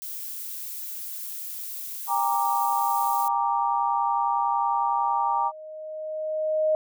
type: noise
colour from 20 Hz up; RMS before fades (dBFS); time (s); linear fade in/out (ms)
violet; -35; 0.02-3.28; 0
type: chord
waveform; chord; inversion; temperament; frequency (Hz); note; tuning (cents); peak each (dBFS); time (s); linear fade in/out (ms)
sine; G minor; none; equal with one note detuned; 801.4 / 932.3 / 1174.7; G5 / Bb5 / D6; +38 / 0 / 0; -26 / -24 / -28; 2.07-5.52; 50
type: tone with exponential growth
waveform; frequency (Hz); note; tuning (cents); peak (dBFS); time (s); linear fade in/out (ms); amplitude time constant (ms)
sine; 622.3; D#5; 0; -18; 4.45-6.75; 1; 500
effects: none